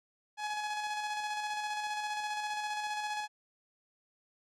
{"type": "tone with tremolo", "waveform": "sawtooth", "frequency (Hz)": 843, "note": "G#5", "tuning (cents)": 26, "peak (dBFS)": -29, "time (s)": [0.37, 3.28], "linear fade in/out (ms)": 50, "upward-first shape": "square", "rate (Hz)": 15, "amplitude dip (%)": 30, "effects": ["low-pass 7000 Hz 12 dB/octave"]}